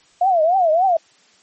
sine tone with vibrato, 693 Hz, F5, 14 cents flat, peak -12 dBFS, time 0.21-0.97 s, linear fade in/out 5 ms, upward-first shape triangle, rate 3.5 Hz, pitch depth 230 cents each way, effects white hiss -54 dBFS RMS until 1.42 s + MP3 32 kbps

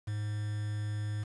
triangle tone with quantisation, 105.1 Hz, G#2, 21 cents sharp, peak -30 dBFS, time 0.07-1.24 s, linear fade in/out 10 ms, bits 8, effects resampled to 24000 Hz

